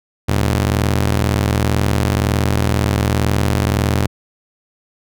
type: ring-modulated tone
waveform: sawtooth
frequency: 101.3 Hz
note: G#2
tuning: 43 cents flat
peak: -7 dBFS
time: 0.28-4.07 s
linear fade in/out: 10 ms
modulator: 21 Hz
effects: none